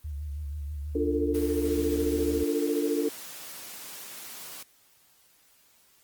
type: tone with vibrato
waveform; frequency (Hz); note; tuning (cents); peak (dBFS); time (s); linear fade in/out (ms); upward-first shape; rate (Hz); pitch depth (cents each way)
sine; 73.42; D2; 0; -32; 0.04-2.44; 10; sine; 6.2; 67
type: chord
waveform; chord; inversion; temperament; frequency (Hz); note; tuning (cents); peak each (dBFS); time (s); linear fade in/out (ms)
sine; Bb major seventh; first; equal with one note detuned; 293.7 / 349.2 / 440 / 454.2; D4 / F4 / A4 / Bb4; 0 / 0 / 0 / -45; -28 / -31 / -32 / -30; 0.95-3.09; 5
type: high-pass noise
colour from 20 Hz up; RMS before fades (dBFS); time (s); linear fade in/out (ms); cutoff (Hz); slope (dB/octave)
white; -42; 1.34-4.63; 5; 150; 12
effects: white hiss -62 dBFS RMS until 6.03 s + Opus 24 kbps